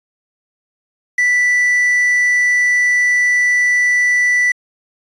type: tone with quantisation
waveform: triangle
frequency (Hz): 1972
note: B6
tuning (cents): -3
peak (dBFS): -9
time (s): 1.18-4.52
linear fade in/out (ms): 5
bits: 6
effects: resampled to 22050 Hz